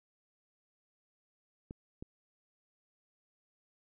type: clicks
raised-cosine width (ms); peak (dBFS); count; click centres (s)
3; -30; 2; 1.709 / 2.025
effects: none